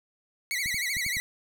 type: tone with vibrato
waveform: sawtooth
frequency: 2093 Hz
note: C7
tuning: in tune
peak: -24 dBFS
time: 0.51-1.2 s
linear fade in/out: 0 ms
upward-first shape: sine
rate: 13 Hz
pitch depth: 140 cents each way
type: clicks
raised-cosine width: 5 ms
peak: -29 dBFS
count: 5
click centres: 0.66 / 0.744 / 0.968 / 1.064 / 1.169 s
effects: none